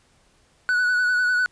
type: tone with vibrato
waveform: triangle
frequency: 1480 Hz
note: F#6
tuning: in tune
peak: -16 dBFS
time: 0.69-1.46 s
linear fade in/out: 0 ms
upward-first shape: sine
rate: 10 Hz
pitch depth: 28 cents each way
effects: pink hiss -60 dBFS RMS until 1.51 s + resampled to 22050 Hz